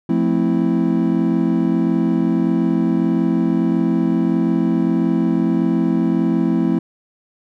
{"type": "chord", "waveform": "triangle", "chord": "F major seventh", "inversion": "none", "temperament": "equal", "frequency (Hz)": [174.61, 220, 261.6, 329.6], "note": ["F3", "A3", "C4", "E4"], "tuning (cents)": [0, 0, 0, 0], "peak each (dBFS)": -18, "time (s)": [0.09, 6.79], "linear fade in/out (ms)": 5, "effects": []}